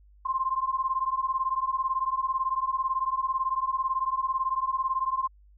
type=beating tone pair; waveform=sine; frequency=1045 / 1063 Hz; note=C6 / C6; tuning=-2 / +27 cents; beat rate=18 Hz; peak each=-28 dBFS; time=0.25-5.28 s; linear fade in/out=10 ms; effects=added 50 Hz sine -53 dBFS peak until 5.57 s